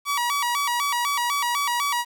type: tone with vibrato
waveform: sawtooth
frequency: 1046.5 Hz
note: C6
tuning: in tune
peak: -18 dBFS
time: 0.05-2.05 s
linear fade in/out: 50 ms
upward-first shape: square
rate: 4 Hz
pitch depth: 150 cents each way
effects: 9-bit